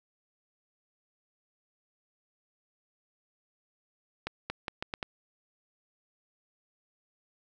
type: accelerating click train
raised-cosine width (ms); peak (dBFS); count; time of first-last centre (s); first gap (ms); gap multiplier
0.3; -17; 6; 4.27-5.028; 230; 0.79
effects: none

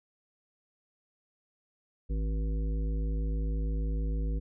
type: harmonic tone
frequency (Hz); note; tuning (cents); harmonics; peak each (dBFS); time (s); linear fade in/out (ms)
53.2; G#1; +42; 1 / 3 / 5 / 7 / 9; -28 / -39 / -43 / -49 / -47; 2.09-4.4; 20
effects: none

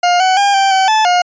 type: tone with pitch steps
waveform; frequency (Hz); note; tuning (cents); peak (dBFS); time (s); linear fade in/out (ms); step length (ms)
40% pulse; 708 / 750 / 804 / 782 / 764 / 870 / 714; F5 / F#5 / G5 / G5 / G5 / A5 / F5; +23 / +23 / +44 / -4 / -45 / -20 / +38; -8; 0.03-1.22; 5; 170
effects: resampled to 16000 Hz

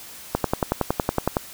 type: click train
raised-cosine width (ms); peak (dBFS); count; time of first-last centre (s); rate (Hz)
1; -5; 12; 0.35-1.369; 10.8
effects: white hiss -41 dBFS RMS until 1.53 s

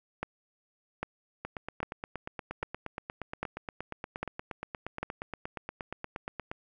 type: two click trains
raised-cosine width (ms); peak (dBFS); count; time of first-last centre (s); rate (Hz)
0.5; -17 / -21; 7 / 44; 0.23-5.03 / 1.45-6.515; 1.25 / 8.49
effects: none

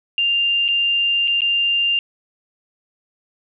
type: tone with dropouts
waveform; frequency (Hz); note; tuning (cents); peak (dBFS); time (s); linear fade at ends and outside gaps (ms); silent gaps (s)
sine; 2794; F7; 0; -15; 0.18-1.99; 1; 0.681-0.686 / 1.275-1.279 / 1.407-1.418
effects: none

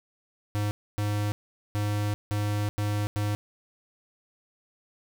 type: tone bursts at uneven times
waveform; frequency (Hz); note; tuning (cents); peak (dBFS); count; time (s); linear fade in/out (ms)
square; 103.83; G#2; 0; -26; 6; 0.55-0.71 / 0.98-1.32 / 1.75-2.14 / 2.31-2.69 / 2.78-3.07 / 3.16-3.35; 0
effects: none

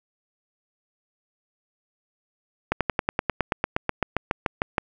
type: slowing click train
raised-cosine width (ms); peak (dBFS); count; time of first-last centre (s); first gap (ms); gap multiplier
0.5; -6; 18; 2.72-4.782; 87; 1.04
effects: none

